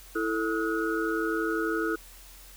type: tone cluster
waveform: sine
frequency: 330 / 441.9 / 1273 / 1453 Hz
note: E4 / A4 / D#6 / F#6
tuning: +2 / +7 / +39 / -32 cents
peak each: -29 / -31 / -35 / -32 dBFS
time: 0.15-1.96 s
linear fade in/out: 10 ms
effects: added 43 Hz sine -50 dBFS peak until 2.56 s + white hiss -51 dBFS RMS until 2.56 s